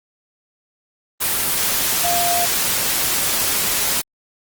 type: tone in noise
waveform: sine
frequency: 698.5 Hz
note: F5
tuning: in tune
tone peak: -19 dBFS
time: 2.03-2.46 s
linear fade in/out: 20 ms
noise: white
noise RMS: -19 dBFS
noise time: 1.2-4.02 s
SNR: -3 dB
effects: Opus 24 kbps